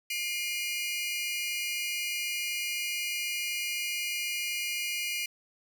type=tone cluster; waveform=sawtooth; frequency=2117 / 2408 / 2894 Hz; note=C7 / D7 / F#7; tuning=+20 / +43 / -39 cents; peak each=-34 / -30 / -33 dBFS; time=0.1-5.26 s; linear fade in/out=5 ms; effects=none